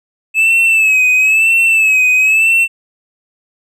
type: tone with vibrato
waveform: triangle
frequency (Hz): 2600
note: E7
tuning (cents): -24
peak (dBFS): -6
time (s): 0.34-2.68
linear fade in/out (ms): 50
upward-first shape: sine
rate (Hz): 1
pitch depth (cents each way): 67
effects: none